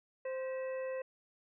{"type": "harmonic tone with a mistuned harmonic", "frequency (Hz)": 522, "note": "C5", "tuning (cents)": -4, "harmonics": [1, 2, 3, 4, 5], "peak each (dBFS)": [-36, -51, -56, -51, -54], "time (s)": [0.25, 1.02], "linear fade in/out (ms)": 5, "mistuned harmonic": 4, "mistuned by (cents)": -140, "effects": []}